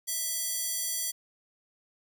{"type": "tone with high-pass filter", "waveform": "square", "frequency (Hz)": 659.3, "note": "E5", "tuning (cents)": 0, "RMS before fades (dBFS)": -32, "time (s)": [0.07, 1.12], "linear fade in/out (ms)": 20, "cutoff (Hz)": 7100, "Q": 0.88, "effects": []}